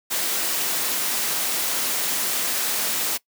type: noise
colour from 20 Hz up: white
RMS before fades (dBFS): -24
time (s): 0.1-3.18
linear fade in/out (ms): 20
effects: noise-tail reverb RT60 0.1 s tail -21 dB re dry + high-pass 200 Hz 12 dB/octave